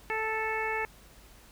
harmonic tone, 439.6 Hz, A4, 2 cents flat, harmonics 1 / 2 / 3 / 4 / 5 / 6, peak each -35 / -34 / -40 / -35 / -35 / -41 dBFS, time 0.1-0.85 s, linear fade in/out 0 ms, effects added 50 Hz sine -56 dBFS peak until 1.51 s + pink hiss -56 dBFS RMS until 1.51 s

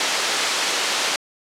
white band-pass noise, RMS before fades -22 dBFS, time 0-1.16 s, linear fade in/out 2 ms, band 360 to 5400 Hz, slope 12 dB/octave, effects low-pass 10000 Hz 12 dB/octave

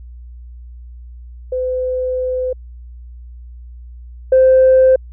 sine tone pair in turn, 509 / 520.3 Hz, C5 / C5, -48 / -10 cents, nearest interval unison, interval 38 cents, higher second, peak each -16 / -5 dBFS, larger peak second, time 1.52-2.53 / 4.32-4.96 s, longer first, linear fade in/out 5 ms, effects tanh soft clip ceiling -3 dBFS + added 60 Hz sine -32 dBFS peak until 5.12 s

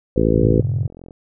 harmonic tone, 55 Hz, A1, in tune, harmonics 1 / 2 / 3 / 4 / 5 / 6 / 7 / 8 / 9, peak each -22 / -22 / -22 / -22 / -22 / -22 / -22 / -22 / -22 dBFS, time 0.16-0.61 s, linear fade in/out 5 ms
sine chord, G diminished, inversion none, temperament just, 98 / 117.6 / 141.12 Hz, G2 / Bb2 / Db3, 0 / +16 / +31 cents, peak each -22 / -21 / -23 dBFS, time 0.35-0.87 s, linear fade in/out 10 ms
click train, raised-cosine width 2 ms, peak -26 dBFS, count 30, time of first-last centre 0.44-1.108 s, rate 43.4 Hz
effects none

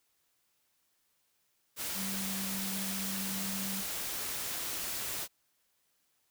sine tone in noise, 193.8 Hz, G3, 20 cents flat, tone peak -38 dBFS, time 1.94-3.84 s, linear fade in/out 50 ms, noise white, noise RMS -37 dBFS, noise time 1.76-5.28 s, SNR -4 dB, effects white hiss -75 dBFS RMS until 6.3 s

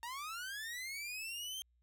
sawtooth linear sweep, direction up, 909 to 3181 Hz, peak -38 dBFS, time 0.03-1.62 s, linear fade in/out 0 ms, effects added 60 Hz sine -70 dBFS peak until 1.82 s

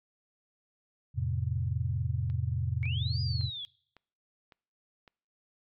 sine chord, F major, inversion none, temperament equal with one note detuned, 86.11 / 110 / 130.81 Hz, F2 / A2 / C3, -24 / 0 / 0 cents, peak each -32 dBFS, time 1.14-3.51 s, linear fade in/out 50 ms
click train, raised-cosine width 0.3 ms, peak -37 dBFS, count 6, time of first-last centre 2.3-5.078 s, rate 1.8 Hz
sine linear two-way sweep, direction up then down, 2191 to 4946 to 3274 Hz, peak -36 dBFS, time 2.83-3.65 s, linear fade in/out 0 ms, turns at 3.21 s
effects noise-tail reverb RT60 0.7 s tail -25 dB re dry + MP3 96 kbps

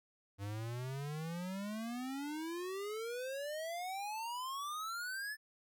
square exponential sweep, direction up, 97.8 to 1760 Hz, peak -40 dBFS, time 0.38-5.37 s, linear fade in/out 50 ms, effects none

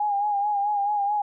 sine tone with vibrato, 819 Hz, G#5, 24 cents flat, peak -21 dBFS, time 0-1.22 s, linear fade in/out 5 ms, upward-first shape sine, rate 4.6 Hz, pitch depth 47 cents each way, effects none

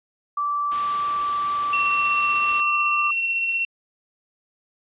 sine tone with pitch glide, 1164 to 1181.6 Hz, D6 to D6, -16 to +10 cents, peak -21 dBFS, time 0.37-3.11 s, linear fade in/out 5 ms, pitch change +26 cents, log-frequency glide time 1.75-2.69 s
white noise, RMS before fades -33 dBFS, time 0.71-2.61 s, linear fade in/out 10 ms
sine tone with tremolo, 2719 Hz, F7, 47 cents flat, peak -19 dBFS, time 1.73-3.65 s, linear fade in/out 2 ms, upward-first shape triangle, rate 16 Hz, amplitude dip 35%
blue noise with exponential growth, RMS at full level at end -32 dBFS, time 3.45-3.53 s, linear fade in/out 2 ms, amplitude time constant 17 ms
effects resampled to 8000 Hz

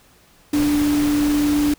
sine tone in noise, 293.7 Hz, D4, in tune, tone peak -15 dBFS, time 0.53-1.74 s, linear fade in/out 5 ms, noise pink, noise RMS -28 dBFS, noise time 0.53-1.74 s, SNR +10 dB, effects pink hiss -53 dBFS RMS until 1.78 s

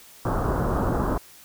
pink low-pass noise, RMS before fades -24 dBFS, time 0.25-1.18 s, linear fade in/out 5 ms, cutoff 1400 Hz, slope 48 dB/octave, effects white hiss -49 dBFS RMS until 1.44 s

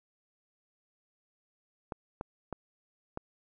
clicks, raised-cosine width 1 ms, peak -22 dBFS, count 4, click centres 1.922 / 2.211 / 2.527 / 3.174 s, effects none

